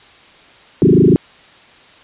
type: tone with frequency modulation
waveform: sine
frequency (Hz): 268.6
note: C4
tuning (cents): +46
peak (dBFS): -6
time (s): 0.82-1.16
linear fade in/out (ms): 0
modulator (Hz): 26.3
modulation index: 5.1
effects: white hiss -44 dBFS RMS until 2.03 s + resampled to 8000 Hz